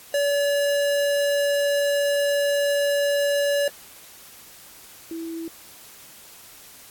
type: tone pair in turn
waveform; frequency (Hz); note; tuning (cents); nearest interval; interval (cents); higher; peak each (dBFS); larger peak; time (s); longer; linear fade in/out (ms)
square / sine; 571 / 329.2; D5 / E4; -49 / -2; minor seventh; 953; first; -20 / -29; first; 0.14-3.68 / 5.11-5.48; first; 2
effects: white hiss -46 dBFS RMS until 6.9 s + AAC 64 kbps

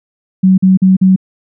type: tone bursts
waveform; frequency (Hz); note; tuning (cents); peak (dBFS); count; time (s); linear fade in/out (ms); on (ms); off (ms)
sine; 188.1; F#3; +29; -4; 4; 0.43-1.162; 10; 150; 44
effects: none

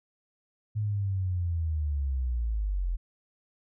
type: linear sweep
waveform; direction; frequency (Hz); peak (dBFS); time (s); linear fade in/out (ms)
sine; down; 107.8 to 41.2; -26; 0.75-2.97; 20
effects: none

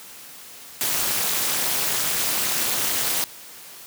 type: noise with amplitude modulation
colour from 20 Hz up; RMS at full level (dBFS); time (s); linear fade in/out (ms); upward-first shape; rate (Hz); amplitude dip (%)
white; -19; 0.81-3.24; 0; sine; 269; 100
effects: white hiss -42 dBFS RMS until 3.86 s + high-pass 100 Hz 12 dB/octave

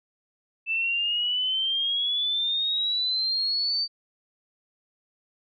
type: exponential sweep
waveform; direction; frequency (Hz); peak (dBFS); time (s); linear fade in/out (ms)
sine; up; 2638 to 4620; -23; 0.66-3.88; 50
effects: none

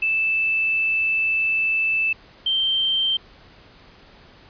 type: tone pair in turn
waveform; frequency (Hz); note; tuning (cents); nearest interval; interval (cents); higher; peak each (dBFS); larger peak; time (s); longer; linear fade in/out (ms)
sine; 2637 / 3136; E7 / G7; 0 / 0; minor third; 300; second; -18; neither; 0.02-2.13 / 2.46-3.17; first; 5
effects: pink hiss -49 dBFS RMS until 4.49 s + resampled to 11025 Hz

